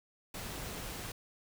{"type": "noise", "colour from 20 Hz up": "pink", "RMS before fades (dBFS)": -42, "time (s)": [0.34, 1.12], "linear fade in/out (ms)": 5, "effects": []}